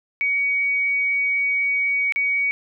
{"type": "tone with dropouts", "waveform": "sine", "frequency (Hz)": 2252, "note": "C#7", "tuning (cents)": 27, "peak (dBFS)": -18, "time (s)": [0.21, 2.51], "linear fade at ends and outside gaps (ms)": 0, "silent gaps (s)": [2.123, 2.16], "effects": []}